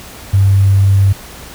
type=tone with sample-and-hold; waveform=sine; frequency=98 Hz; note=G2; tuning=in tune; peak=-6 dBFS; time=0.33-1.13 s; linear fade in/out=10 ms; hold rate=11025 Hz; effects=added 60 Hz sine -41 dBFS peak until 1.54 s + pink hiss -33 dBFS RMS until 1.54 s